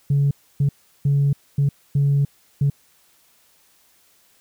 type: tone bursts at uneven times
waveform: sine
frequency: 141.1 Hz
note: C#3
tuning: 31 cents sharp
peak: -13 dBFS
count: 6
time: 0.1-0.31 / 0.6-0.69 / 1.05-1.33 / 1.58-1.69 / 1.95-2.25 / 2.61-2.7 s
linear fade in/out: 5 ms
effects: tanh soft clip ceiling -12 dBFS + white hiss -58 dBFS RMS until 4.4 s